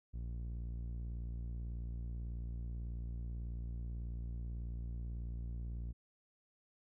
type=tone with low-pass filter; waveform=sawtooth; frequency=58.27 Hz; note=A#1; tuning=in tune; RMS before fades=-42 dBFS; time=0.13-5.93 s; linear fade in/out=20 ms; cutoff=160 Hz; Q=0.55; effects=none